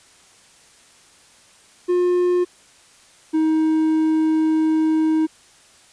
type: tone pair in turn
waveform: triangle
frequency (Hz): 356.8 / 315.6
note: F4 / D#4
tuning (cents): +37 / +25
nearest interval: major second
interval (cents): 212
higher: first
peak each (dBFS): -13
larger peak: neither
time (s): 1.88-2.45 / 3.33-5.27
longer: second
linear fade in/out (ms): 20
effects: white hiss -51 dBFS RMS until 5.92 s + resampled to 22050 Hz